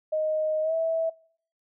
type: tone with pitch glide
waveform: sine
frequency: 622 to 652.5 Hz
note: D#5 to E5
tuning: -1 to -18 cents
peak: -23 dBFS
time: 0.12-1.1 s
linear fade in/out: 10 ms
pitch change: +83 cents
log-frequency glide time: 0.62-0.74 s
effects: noise-tail reverb RT60 0.6 s tail -24 dB re dry